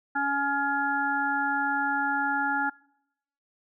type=harmonic tone; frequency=280.7 Hz; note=C#4; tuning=22 cents sharp; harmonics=1 / 3 / 5 / 6; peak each=-33 / -28 / -28 / -32 dBFS; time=0.15-2.7 s; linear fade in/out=10 ms; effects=noise-tail reverb RT60 0.8 s tail -24 dB re dry